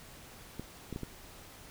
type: clicks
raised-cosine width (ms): 3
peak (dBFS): -25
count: 4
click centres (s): 0.596 / 0.927 / 0.961 / 1.033
effects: pink hiss -52 dBFS RMS until 1.7 s